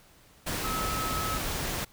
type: tone in noise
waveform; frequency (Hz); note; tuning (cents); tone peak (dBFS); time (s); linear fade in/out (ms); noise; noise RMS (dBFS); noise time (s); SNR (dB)
sine; 1292; E6; -35; -32; 0.64-1.38; 10; pink; -32; 0.46-1.85; -3
effects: pink hiss -58 dBFS RMS until 1.92 s